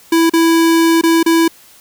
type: tone with dropouts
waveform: square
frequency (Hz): 330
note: E4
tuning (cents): +2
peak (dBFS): -9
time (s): 0.12-1.48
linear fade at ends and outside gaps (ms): 5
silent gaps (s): 0.297-0.335 / 1.013-1.035 / 1.23-1.261
effects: white hiss -44 dBFS RMS until 1.8 s